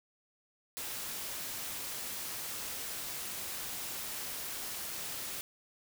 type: noise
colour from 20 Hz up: white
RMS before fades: -40 dBFS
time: 0.77-5.41 s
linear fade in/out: 0 ms
effects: none